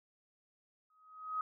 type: tone with exponential growth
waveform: sine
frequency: 1262 Hz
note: D#6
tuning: 24 cents sharp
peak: -31 dBFS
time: 0.9-1.41 s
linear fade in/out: 2 ms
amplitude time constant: 110 ms
effects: none